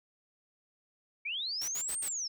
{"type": "linear two-way sweep", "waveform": "sine", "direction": "up then down", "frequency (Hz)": [2217, 8870, 5130], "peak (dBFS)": -33, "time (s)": [1.25, 2.28], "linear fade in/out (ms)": 10, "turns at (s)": 2}
{"type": "noise bursts", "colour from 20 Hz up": "white", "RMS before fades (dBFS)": -42, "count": 4, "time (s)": [1.61, 2.091], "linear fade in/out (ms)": 10, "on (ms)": 73, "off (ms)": 63}
{"effects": []}